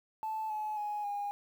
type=tone with pitch steps; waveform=sine; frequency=875 / 854.5 / 834.5 / 815 Hz; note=A5 / G#5 / G#5 / G#5; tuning=-10 / +49 / +8 / -33 cents; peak=-32 dBFS; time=0.23-1.31 s; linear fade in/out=0 ms; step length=270 ms; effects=tanh soft clip ceiling -30 dBFS + 10-bit